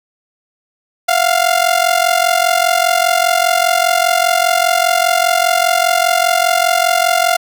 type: ring-modulated tone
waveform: sawtooth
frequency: 699 Hz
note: F5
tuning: 1 cent sharp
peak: -4 dBFS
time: 1.08-7.37 s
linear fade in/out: 10 ms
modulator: 22.5 Hz
effects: none